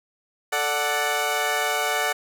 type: chord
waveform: 15% pulse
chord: D major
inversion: second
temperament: equal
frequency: 440 / 587.3 / 740 Hz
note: A4 / D5 / F#5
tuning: 0 / 0 / 0 cents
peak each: -22 / -21 / -18 dBFS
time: 0.52-2.13 s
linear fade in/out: 10 ms
effects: none